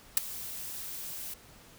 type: noise with ADSR envelope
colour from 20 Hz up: blue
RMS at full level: -19 dBFS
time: 0.17-1.34 s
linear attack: 3 ms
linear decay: 11 ms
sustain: -21 dB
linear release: 5 ms
effects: pink hiss -55 dBFS RMS until 1.78 s

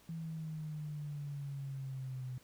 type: exponential sweep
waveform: sine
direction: down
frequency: 164.81 to 126.3 Hz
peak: -39 dBFS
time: 0.09-2.38 s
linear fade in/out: 2 ms
effects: pink hiss -64 dBFS RMS until 2.43 s

